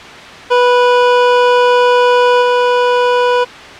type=tone with level steps; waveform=25% pulse; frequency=491.6 Hz; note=B4; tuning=8 cents flat; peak=-3 / -5 dBFS; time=0.5-3.45 s; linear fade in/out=20 ms; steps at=2.41 s; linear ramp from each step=20 ms; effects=white hiss -30 dBFS RMS until 3.79 s + low-pass 3000 Hz 12 dB/octave